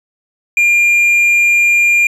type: tone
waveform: triangle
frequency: 2400 Hz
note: D7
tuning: 37 cents sharp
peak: -6 dBFS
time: 0.57-2.07 s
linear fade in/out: 2 ms
effects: resampled to 32000 Hz